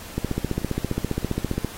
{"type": "two click trains", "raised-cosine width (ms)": 3, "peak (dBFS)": [-24, -10], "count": [5, 23], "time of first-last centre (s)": [[0.31, 1.537], [0.18, 1.647]], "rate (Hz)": [3.26, 15], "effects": ["pink hiss -40 dBFS RMS until 1.77 s", "AAC 48 kbps"]}